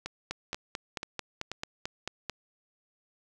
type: two click trains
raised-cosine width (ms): 0.2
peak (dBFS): -16 / -18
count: 10 / 4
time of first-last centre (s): 0.31-2.297 / 0.06-1.516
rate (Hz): 4.53 / 2.06
effects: none